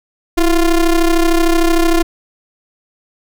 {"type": "ring-modulated tone", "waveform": "square", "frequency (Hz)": 174.61, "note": "F3", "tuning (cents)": 0, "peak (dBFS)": -7, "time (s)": [0.37, 2.03], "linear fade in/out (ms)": 10, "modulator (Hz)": 158, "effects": []}